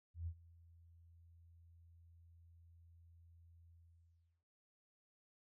sine tone with ADSR envelope, 84 Hz, E2, 33 cents sharp, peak -39 dBFS, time 0.14-4.44 s, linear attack 130 ms, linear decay 67 ms, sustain -23 dB, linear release 730 ms, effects noise-tail reverb RT60 1.0 s tail -22 dB re dry

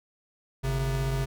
square tone pair together, 49.9 / 134.1 Hz, G1 / C3, +32 / +43 cents, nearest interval octave + perfect fourth, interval 1711 cents, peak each -31 / -28 dBFS, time 0.63-1.26 s, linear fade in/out 20 ms, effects none

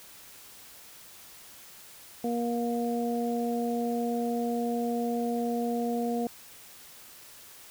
harmonic tone, 236.6 Hz, A#3, 26 cents sharp, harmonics 1 / 2 / 3, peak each -29 / -32 / -34 dBFS, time 2.24-6.27 s, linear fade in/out 2 ms, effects white hiss -50 dBFS RMS until 7.7 s

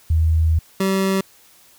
sine / 25% pulse tone pair in turn, 80.3 / 192.37 Hz, E2 / G3, -45 / -32 cents, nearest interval octave + minor third, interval 1513 cents, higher second, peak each -13 dBFS, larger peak neither, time 0.1-0.59 / 0.8-1.21 s, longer first, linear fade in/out 5 ms, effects white hiss -51 dBFS RMS until 1.78 s

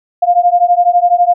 sine beating tone pair, 698.5 / 710.5 Hz, F5 / F5, 0 / +30 cents, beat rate 12 Hz, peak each -10 dBFS, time 0.22-1.34 s, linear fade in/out 10 ms, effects none

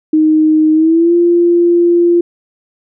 sine tone with pitch glide, 311.3 to 345.4 Hz, D#4 to F4, +1 to -19 cents, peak -6 dBFS, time 0.13-2.21 s, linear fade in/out 5 ms, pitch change +180 cents, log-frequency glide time 0.73-1.14 s, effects none

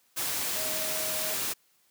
sine tone in noise, 628 Hz, D#5, 16 cents sharp, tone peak -38 dBFS, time 0.55-1.35 s, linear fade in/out 20 ms, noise white, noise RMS -31 dBFS, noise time 0.16-1.54 s, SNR -10 dB, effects white hiss -67 dBFS RMS until 1.9 s + high-pass 100 Hz 12 dB/octave

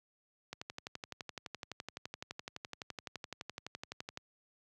click train, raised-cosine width 0.2 ms, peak -24 dBFS, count 44, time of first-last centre 0.53-4.174 s, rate 11.8 Hz, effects high-pass 80 Hz 12 dB/octave

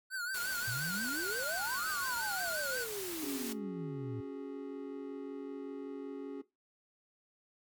square tone with vibrato, 1480 Hz, F#6, in tune, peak -36 dBFS, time 0.1-2.87 s, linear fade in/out 50 ms, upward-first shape triangle, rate 5.7 Hz, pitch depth 110 cents each way
white noise, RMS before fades -42 dBFS, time 0.34-3.53 s, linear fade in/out 5 ms
sine exponential two-way sweep, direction up then down, 108.5 to 1313 to 108.5 Hz, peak -39 dBFS, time 0.67-4.21 s, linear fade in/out 10 ms, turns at 1.85 s
triangle chord, C# suspended fourth, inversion none, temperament equal, 277.2 / 370 / 415.3 Hz, C#4 / F#4 / G#4, 0 / 0 / 0 cents, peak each -40 / -44 / -43 dBFS, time 3.22-6.42 s, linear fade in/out 10 ms
effects noise-tail reverb RT60 0.2 s tail -17 dB re dry + MP3 96 kbps

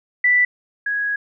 sine tone pair in turn, 1975.5 / 1660.6 Hz, B6 / G#6, 0 / -1 cents, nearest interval minor third, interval 301 cents, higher first, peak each -12 / -19 dBFS, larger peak first, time 0.24-0.45 / 0.86-1.16 s, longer second, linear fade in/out 5 ms, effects none

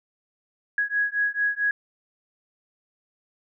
sine beating tone pair, 1661.2 / 1665.7 Hz, G#6 / G#6, 0 / +5 cents, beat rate 4.5 Hz, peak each -25 dBFS, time 0.78-1.71 s, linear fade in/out 2 ms, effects none

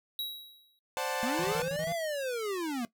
square tone with exponential decay, 3862 Hz, B7, 39 cents flat, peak -31 dBFS, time 0.19-0.79 s, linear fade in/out 1 ms, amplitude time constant 130 ms
sawtooth chord, D dominant seventh, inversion third, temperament equal, 523.3 / 587.3 / 740 / 880 Hz, C5 / D5 / F#5 / A5, 0 / 0 / 0 / 0 cents, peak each -32 / -35 / -34 / -32 dBFS, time 0.97-1.62 s, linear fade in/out 0 ms
square linear two-way sweep, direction up then down, 224.6 to 693 to 224.6 Hz, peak -32 dBFS, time 1.23-2.85 s, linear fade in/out 0 ms, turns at 1.92 s
square tone bursts, 164.2 Hz, E3, 6 cents flat, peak -37 dBFS, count 7, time 1.39-1.922 s, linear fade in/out 0 ms, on 52 ms, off 28 ms
effects noise-tail reverb RT60 0.1 s tail -17 dB re dry

